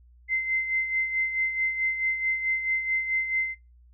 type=tone with tremolo; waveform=sine; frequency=2072 Hz; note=C7; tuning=17 cents flat; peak=-22 dBFS; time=0.28-3.55 s; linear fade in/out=50 ms; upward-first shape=sine; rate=4.6 Hz; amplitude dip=60%; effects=noise-tail reverb RT60 0.2 s tail -21 dB re dry + added 60 Hz sine -52 dBFS peak until 3.93 s